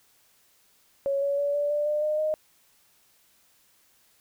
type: tone with pitch steps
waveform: sine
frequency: 554.4 / 563.1 / 572 / 581 / 590.1 / 599.4 / 608.8 / 618.4 Hz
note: C#5 / C#5 / D5 / D5 / D5 / D5 / D#5 / D#5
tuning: 0 / +27 / -46 / -19 / +8 / +35 / -38 / -11 cents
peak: -23 dBFS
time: 1.06-2.34 s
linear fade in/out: 0 ms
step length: 160 ms
effects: white hiss -63 dBFS RMS until 4.2 s